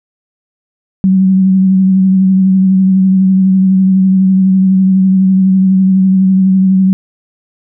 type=tone with vibrato; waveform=sine; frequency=189.4 Hz; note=F#3; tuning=41 cents sharp; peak=-5 dBFS; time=1.04-6.93 s; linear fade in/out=0 ms; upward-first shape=triangle; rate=12 Hz; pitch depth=30 cents each way; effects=none